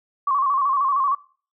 sine tone with vibrato, 1100 Hz, C#6, 14 cents flat, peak -17 dBFS, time 0.27-1.15 s, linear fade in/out 5 ms, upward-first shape square, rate 13 Hz, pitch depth 65 cents each way, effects noise-tail reverb RT60 0.4 s tail -21 dB re dry

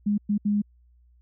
sine tone bursts at uneven times, 206.3 Hz, G#3, 11 cents flat, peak -20 dBFS, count 3, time 0.06-0.18 / 0.29-0.38 / 0.45-0.62 s, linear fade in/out 10 ms, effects added 60 Hz sine -55 dBFS peak until 1.21 s

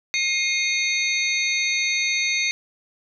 sine tone cluster, 2137 / 2471 / 3737 / 4381 / 6280 Hz, C7 / D#7 / A#7 / C#8 / G8, +36 / -13 / +4 / -21 / +2 cents, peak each -23 / -26 / -28 / -29 / -30 dBFS, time 0.14-2.51 s, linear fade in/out 0 ms, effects none

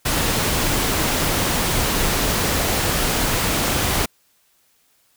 pink noise, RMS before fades -20 dBFS, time 0.05-4.06 s, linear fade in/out 10 ms, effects white hiss -61 dBFS RMS until 5.16 s

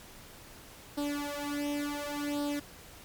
sawtooth tone with flanger, 289.8 Hz, D4, 23 cents flat, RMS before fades -34 dBFS, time 0.97-2.6 s, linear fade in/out 10 ms, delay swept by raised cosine 0.22 to 3.12 ms, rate 0.69 Hz, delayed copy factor +0.95, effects pink hiss -51 dBFS RMS until 3.04 s + MP3 96 kbps

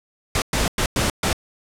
pink noise bursts at uneven times, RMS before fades -20 dBFS, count 5, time 0.35-0.42 / 0.53-0.68 / 0.78-0.86 / 0.96-1.1 / 1.23-1.33 s, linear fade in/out 2 ms, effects low-pass 10000 Hz 12 dB/octave

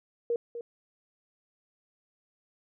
sine tone with echo, 470.9 Hz, A#4, 18 cents sharp, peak -25 dBFS, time 0.3-0.36 s, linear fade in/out 2 ms, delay 250 ms, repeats 1, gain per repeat -10 dB, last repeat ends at 0.61 s, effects none

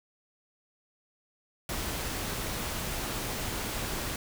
pink noise, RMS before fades -34 dBFS, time 1.69-4.16 s, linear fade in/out 2 ms, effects none

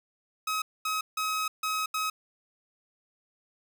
sawtooth tone bursts at uneven times, 1273 Hz, D#6, 39 cents sharp, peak -24 dBFS, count 5, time 0.47-0.62 / 0.85-1.01 / 1.17-1.48 / 1.63-1.86 / 1.94-2.1 s, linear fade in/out 5 ms, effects none

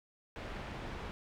pink low-pass noise, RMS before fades -43 dBFS, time 0.36-1.11 s, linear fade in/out 0 ms, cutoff 2600 Hz, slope 12 dB/octave, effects none

